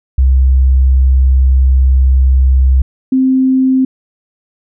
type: tone pair in turn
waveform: sine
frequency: 65.41 / 261.3 Hz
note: C2 / C4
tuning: 0 / -2 cents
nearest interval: 2 octaves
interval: 2398 cents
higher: second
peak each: -5 / -7 dBFS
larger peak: first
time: 0.18-2.82 / 3.12-3.85 s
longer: first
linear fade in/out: 5 ms
effects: none